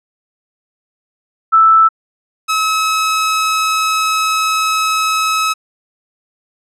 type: tone pair in turn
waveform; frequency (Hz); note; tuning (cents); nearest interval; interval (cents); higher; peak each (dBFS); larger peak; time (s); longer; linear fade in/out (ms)
sine / sawtooth; 1318.5 / 1286.9; E6 / E6; 0 / -42; unison; 42; first; -5 / -9; first; 1.52-1.89 / 2.48-5.54; second; 20
effects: low-pass 11000 Hz 12 dB/octave